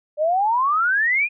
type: exponential sweep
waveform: sine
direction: up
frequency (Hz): 584 to 2500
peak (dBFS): -16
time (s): 0.17-1.29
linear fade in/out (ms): 50
effects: none